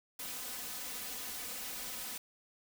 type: noise with comb filter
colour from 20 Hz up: white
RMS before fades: -42 dBFS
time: 0.19-2.18 s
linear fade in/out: 5 ms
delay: 4 ms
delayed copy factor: +1
effects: none

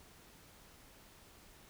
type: silence
effects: pink hiss -60 dBFS RMS until 1.69 s

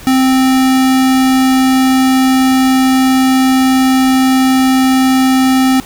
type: tone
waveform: square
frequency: 261.6 Hz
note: C4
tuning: in tune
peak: -8 dBFS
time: 0.07-5.8 s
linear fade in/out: 0 ms
effects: pink hiss -33 dBFS RMS until 5.85 s

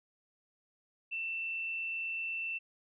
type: tone with amplitude modulation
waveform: sine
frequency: 2678 Hz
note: E7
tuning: 27 cents sharp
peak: -33 dBFS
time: 1.11-2.59 s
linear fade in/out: 20 ms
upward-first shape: sine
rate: 168 Hz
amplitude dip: 25%
effects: none

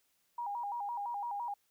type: tone with vibrato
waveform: sine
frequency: 880 Hz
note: A5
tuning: in tune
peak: -35 dBFS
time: 0.38-1.54 s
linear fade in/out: 5 ms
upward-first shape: square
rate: 5.9 Hz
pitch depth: 140 cents each way
effects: white hiss -75 dBFS RMS until 1.7 s

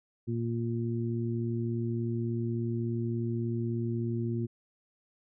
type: harmonic tone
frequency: 116.54 Hz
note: A#2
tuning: in tune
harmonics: 1 / 2 / 3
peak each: -31 / -34 / -36 dBFS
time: 0.27-4.47 s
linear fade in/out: 20 ms
effects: none

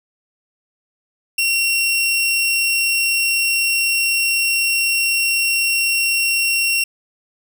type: tone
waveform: sawtooth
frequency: 2736 Hz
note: F7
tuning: 36 cents flat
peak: -12 dBFS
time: 1.38-6.84 s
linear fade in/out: 5 ms
effects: none

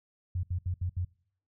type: tone bursts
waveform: sine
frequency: 89.6 Hz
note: F2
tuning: 45 cents sharp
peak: -28 dBFS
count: 5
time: 0.35-1.049 s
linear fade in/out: 5 ms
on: 83 ms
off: 71 ms
effects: noise-tail reverb RT60 0.6 s tail -24 dB re dry

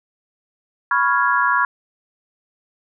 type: chord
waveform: sine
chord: C# dominant seventh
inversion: third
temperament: equal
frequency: 987.8 / 1108.7 / 1396.9 / 1661.2 Hz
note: B5 / C#6 / E#6 / G#6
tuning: 0 / 0 / 0 / 0 cents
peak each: -20 dBFS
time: 0.91-1.65 s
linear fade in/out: 2 ms
effects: none

